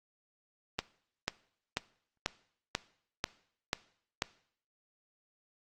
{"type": "click train", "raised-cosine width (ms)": 0.2, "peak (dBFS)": -12, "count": 8, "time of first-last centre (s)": [0.79, 4.221], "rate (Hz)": 2.04, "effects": ["noise-tail reverb RT60 0.6 s tail -19 dB re dry", "Opus 32 kbps"]}